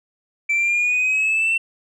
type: exponential sweep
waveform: sine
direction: up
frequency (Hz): 2326 to 2703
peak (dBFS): -14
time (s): 0.49-1.58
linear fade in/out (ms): 10
effects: tanh soft clip ceiling -15 dBFS